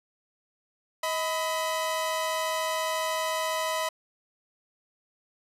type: tone pair together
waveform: sawtooth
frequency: 634.6 / 999 Hz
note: D#5 / B5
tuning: +34 / +20 cents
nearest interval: minor sixth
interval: 786 cents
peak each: -26 / -26 dBFS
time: 1.03-3.89 s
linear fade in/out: 5 ms
effects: resampled to 32000 Hz